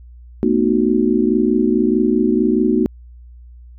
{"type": "chord", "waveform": "sine", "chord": "B dominant seventh", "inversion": "third", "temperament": "just", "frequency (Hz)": [222.2, 246.9, 308.7, 370.4], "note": ["A3", "B3", "D#4", "F#4"], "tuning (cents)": [17, 0, -14, 2], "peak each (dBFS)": -18, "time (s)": [0.43, 2.86], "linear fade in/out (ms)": 0, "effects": ["added 60 Hz sine -37 dBFS peak until 3.78 s"]}